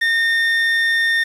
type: tone pair together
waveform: triangle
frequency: 1834 / 3593 Hz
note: A#6 / A7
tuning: -29 / +36 cents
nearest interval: octave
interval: 1165 cents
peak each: -13 / -23 dBFS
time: 0.01-1.24 s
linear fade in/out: 10 ms
effects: resampled to 32000 Hz + 7-bit